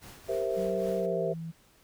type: noise with tremolo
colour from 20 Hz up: pink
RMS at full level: -47 dBFS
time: 0.01-1.07 s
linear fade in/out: 20 ms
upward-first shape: triangle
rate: 3.7 Hz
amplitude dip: 60%
type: chord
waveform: sine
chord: C dominant seventh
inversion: second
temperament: equal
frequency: 392 / 466.2 / 523.3 / 659.3 Hz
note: G4 / Bb4 / C5 / E5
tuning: 0 / 0 / 0 / 0 cents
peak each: -33 dBFS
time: 0.28-1.34 s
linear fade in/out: 20 ms
type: tone with pitch glide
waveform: sine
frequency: 187.3 to 164 Hz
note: F#3 to E3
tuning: +21 to -9 cents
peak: -35 dBFS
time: 0.56-1.52 s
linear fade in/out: 20 ms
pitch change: -230 cents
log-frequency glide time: 0.97-1.31 s
effects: pink hiss -62 dBFS RMS until 1.83 s